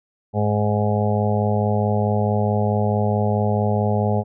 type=harmonic tone; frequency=104.6 Hz; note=G#2; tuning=13 cents sharp; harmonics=1 / 2 / 4 / 5 / 6 / 7 / 8; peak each=-20 / -23 / -26 / -27 / -28 / -28 / -29 dBFS; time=0.33-4.24 s; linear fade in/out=50 ms; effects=none